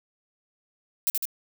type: noise with echo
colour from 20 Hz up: violet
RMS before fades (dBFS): -23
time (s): 1.07-1.1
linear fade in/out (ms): 0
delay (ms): 77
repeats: 2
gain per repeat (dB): -3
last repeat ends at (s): 1.254
effects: none